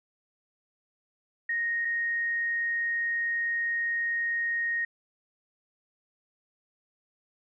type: tone pair in turn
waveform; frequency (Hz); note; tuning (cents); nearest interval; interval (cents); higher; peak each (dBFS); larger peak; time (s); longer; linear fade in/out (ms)
sine; 1864.7 / 1864.7; A#6 / A#6; 0 / 0; unison; 0; neither; -26; neither; 1.49-1.85 / 1.85-4.85; second; 5
effects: none